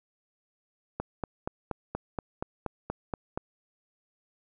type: click train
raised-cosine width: 1 ms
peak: -17 dBFS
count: 11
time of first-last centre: 1-3.375 s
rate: 4.21 Hz
effects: none